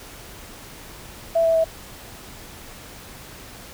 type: tone with pitch steps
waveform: sine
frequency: 663 / 656.1 / 649.4 Hz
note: E5 / E5 / E5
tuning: +10 / -8 / -26 cents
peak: -15 dBFS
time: 1.35-1.644 s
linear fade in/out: 10 ms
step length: 98 ms
effects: pink hiss -41 dBFS RMS until 3.73 s